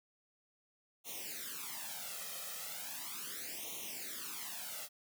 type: noise with flanger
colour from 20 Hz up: white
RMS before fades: -44 dBFS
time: 1.04-4.89 s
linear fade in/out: 50 ms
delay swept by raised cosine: 0.31 to 1.61 ms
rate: 0.37 Hz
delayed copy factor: +0.95
effects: high-pass 200 Hz 12 dB/octave